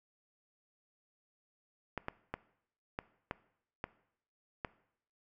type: clicks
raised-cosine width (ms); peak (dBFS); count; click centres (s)
0.5; -21; 7; 1.977 / 2.084 / 2.34 / 2.989 / 3.311 / 3.841 / 4.648
effects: noise-tail reverb RT60 0.7 s tail -19 dB re dry